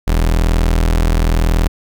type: tone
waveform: 35% pulse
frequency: 40.9 Hz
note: E1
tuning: 13 cents flat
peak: -9 dBFS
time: 0.07-1.68 s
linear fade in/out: 10 ms
effects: none